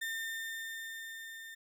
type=tone with level ramp; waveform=35% pulse; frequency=1808 Hz; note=A6; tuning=47 cents sharp; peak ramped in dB=-33 to -44 dBFS; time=0.01-1.55 s; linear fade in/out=10 ms; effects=none